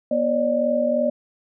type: tone cluster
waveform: sine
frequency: 242 / 556 / 599 Hz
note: B3 / C#5 / D5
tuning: -35 / +5 / +34 cents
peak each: -24 / -24 / -20 dBFS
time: 0.11-1.1 s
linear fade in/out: 5 ms
effects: none

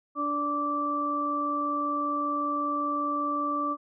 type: harmonic tone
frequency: 291.6 Hz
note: D4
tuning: 12 cents flat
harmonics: 1 / 2 / 4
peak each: -32 / -37 / -27 dBFS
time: 0.15-3.77 s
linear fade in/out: 50 ms
effects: none

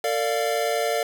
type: chord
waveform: square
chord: Bb major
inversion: none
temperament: equal with one note detuned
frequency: 454.5 / 587.3 / 698.5 Hz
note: Bb4 / D5 / F5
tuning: -44 / 0 / 0 cents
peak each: -27 dBFS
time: 0.04-1.03 s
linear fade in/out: 2 ms
effects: none

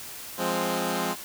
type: chord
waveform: 10% pulse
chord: F minor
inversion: none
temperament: equal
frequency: 174.61 / 207.7 / 261.6 Hz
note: F3 / Ab3 / C4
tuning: 0 / 0 / 0 cents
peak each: -22 dBFS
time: 0.37-1.16 s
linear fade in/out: 50 ms
effects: white hiss -40 dBFS RMS until 1.24 s

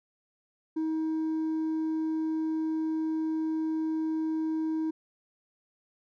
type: tone with hard clipping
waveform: triangle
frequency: 317.2 Hz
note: D#4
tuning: 33 cents sharp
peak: -26 dBFS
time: 0.76-4.91 s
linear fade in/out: 10 ms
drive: 1 dB
effects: none

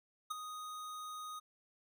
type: tone with ADSR envelope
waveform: square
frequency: 1244.5 Hz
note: D#6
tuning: in tune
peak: -35 dBFS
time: 0.3-1.4 s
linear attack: 12 ms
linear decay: 15 ms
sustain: -9 dB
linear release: 17 ms
effects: none

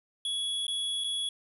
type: tone with dropouts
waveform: square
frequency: 3365 Hz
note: G#7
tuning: 22 cents sharp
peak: -30 dBFS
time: 0.25-1.29 s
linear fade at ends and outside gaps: 2 ms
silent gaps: 0.668-0.68 / 1.039-1.043 s
effects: resampled to 32000 Hz + 10-bit

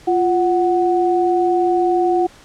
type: tone pair together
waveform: sine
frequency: 349.2 / 740 Hz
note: F4 / F#5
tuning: 0 / 0 cents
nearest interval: octave + minor second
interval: 1300 cents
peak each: -15 / -17 dBFS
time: 0.07-2.27 s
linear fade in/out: 10 ms
effects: pink hiss -45 dBFS RMS until 2.44 s + low-pass 8000 Hz 12 dB/octave

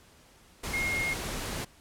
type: tone in noise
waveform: sine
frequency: 2143 Hz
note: C7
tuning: 41 cents sharp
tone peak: -28 dBFS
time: 0.73-1.14 s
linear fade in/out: 10 ms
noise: pink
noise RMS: -35 dBFS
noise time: 0.63-1.65 s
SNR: +4 dB
effects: pink hiss -58 dBFS RMS until 1.8 s + low-pass 12000 Hz 12 dB/octave

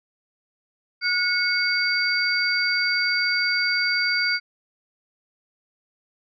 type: tone cluster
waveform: sine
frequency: 1447 / 2202 / 4686 Hz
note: F#6 / C#7 / D8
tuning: -39 / -12 / -5 cents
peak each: -24 dBFS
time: 1.01-4.4 s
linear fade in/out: 50 ms
effects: none

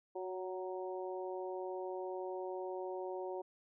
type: harmonic tone with a mistuned harmonic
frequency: 186.2 Hz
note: F#3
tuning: 11 cents sharp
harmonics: 2 / 3 / 4 / 5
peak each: -41 / -45 / -47 / -49 dBFS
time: 0.15-3.42 s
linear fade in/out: 10 ms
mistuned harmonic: 2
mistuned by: -16 cents
effects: none

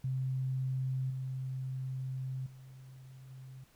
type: tone with level steps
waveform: sine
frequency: 130.81 Hz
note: C3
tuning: in tune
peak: -31 / -35 / -49 / -46 dBFS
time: 0.04-3.64 s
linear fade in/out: 5 ms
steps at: 1.1 / 2.46 / 3.3 s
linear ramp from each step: 5 ms
effects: pink hiss -66 dBFS RMS until 3.75 s

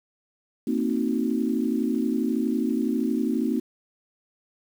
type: chord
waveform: sine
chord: C half-diminished seventh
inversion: third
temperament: equal with one note detuned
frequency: 229.3 / 261.6 / 311.1 / 370 Hz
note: Bb3 / C4 / Eb4 / Gb4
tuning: -28 / 0 / 0 / 0 cents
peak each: -26 / -26 / -28 / -32 dBFS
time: 0.67-3.6 s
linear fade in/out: 5 ms
effects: 8-bit

